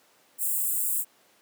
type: high-pass noise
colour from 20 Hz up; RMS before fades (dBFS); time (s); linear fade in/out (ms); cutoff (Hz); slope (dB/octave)
white; -27; 0.38-1.05; 50; 7400; 96
effects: pink hiss -61 dBFS RMS until 1.41 s + high-pass 300 Hz 12 dB/octave